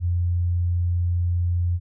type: tone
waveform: sine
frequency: 87.5 Hz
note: F2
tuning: 4 cents sharp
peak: -19 dBFS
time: 0-1.8 s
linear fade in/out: 50 ms
effects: none